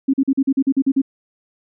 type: tone bursts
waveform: sine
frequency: 270.5 Hz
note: C#4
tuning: 42 cents flat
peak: -12 dBFS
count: 10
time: 0.08-1.018 s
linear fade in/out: 10 ms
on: 56 ms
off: 42 ms
effects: none